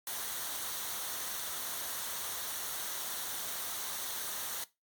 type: noise with comb filter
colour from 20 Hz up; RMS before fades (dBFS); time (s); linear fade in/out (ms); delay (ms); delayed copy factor
white; -38; 0.07-4.64; 2; 0.4; -0.5
effects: noise-tail reverb RT60 0.2 s tail -17 dB re dry + MP3 96 kbps